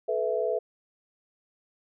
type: chord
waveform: sine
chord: A suspended second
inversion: none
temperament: equal with one note detuned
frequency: 432.4 / 493.9 / 659.3 Hz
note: A4 / B4 / E5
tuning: -30 / 0 / 0 cents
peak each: -29 dBFS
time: 0.08-0.59 s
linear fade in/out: 10 ms
effects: none